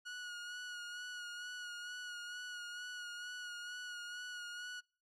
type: tone with vibrato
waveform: sawtooth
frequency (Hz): 1452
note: F#6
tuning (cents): -33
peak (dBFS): -40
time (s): 0.05-4.81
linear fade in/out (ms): 20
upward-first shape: sine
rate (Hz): 2.2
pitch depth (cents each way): 26
effects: noise-tail reverb RT60 0.4 s tail -26 dB re dry + low-pass 7000 Hz 12 dB/octave